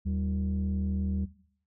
sine tone pair together, 77.78 / 194.3 Hz, D#2 / G3, 0 / -15 cents, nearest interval octave + major third, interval 1585 cents, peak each -27 / -30 dBFS, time 0.05-1.26 s, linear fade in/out 20 ms, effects noise-tail reverb RT60 0.6 s tail -17 dB re dry + tanh soft clip ceiling -23 dBFS

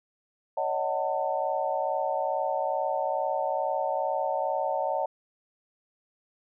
sine chord, D# half-diminished seventh, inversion third, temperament just, 560 / 622.3 / 746.7 / 896 Hz, C#5 / D#5 / F#5 / A5, +18 / 0 / +16 / +31 cents, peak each -31 dBFS, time 0.57-5.06 s, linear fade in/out 5 ms, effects none

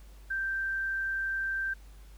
sine tone, 1568 Hz, G6, in tune, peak -29 dBFS, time 0.3-1.74 s, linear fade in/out 10 ms, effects added 50 Hz sine -48 dBFS peak until 2.17 s + pink hiss -61 dBFS RMS until 2.17 s

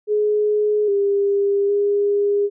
sine tone with pitch steps, 420.6 / 400.9 / 406.9 Hz, G#4 / G4 / G#4, +22 / +39 / -35 cents, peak -15 dBFS, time 0.07-2.5 s, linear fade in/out 50 ms, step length 810 ms, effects none

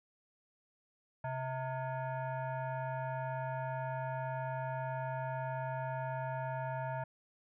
sine tone with frequency modulation, 131.1 Hz, C3, 4 cents sharp, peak -35 dBFS, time 1.24-7.04 s, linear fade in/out 5 ms, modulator 778 Hz, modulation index 1.3, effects none

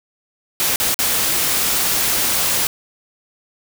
white noise with dropouts, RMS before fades -18 dBFS, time 0.6-2.67 s, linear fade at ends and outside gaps 0 ms, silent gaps 0.759-0.8 / 0.943-0.99 s, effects none

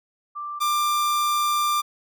sine / 45% pulse tone pair in turn, 1178 / 1187.6 Hz, D6 / D6, +5 / +19 cents, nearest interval unison, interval 14 cents, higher second, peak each -29 / -20 dBFS, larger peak second, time 0.35-0.6 / 0.6-1.82 s, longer second, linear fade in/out 20 ms, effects none

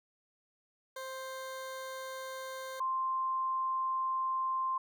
20% pulse / sine tone pair in turn, 525 / 1050 Hz, C5 / C6, +6 / +6 cents, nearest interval octave, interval 1200 cents, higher second, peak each -35 / -30 dBFS, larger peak second, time 0.96-2.8 / 2.8-4.78 s, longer second, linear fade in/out 5 ms, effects none

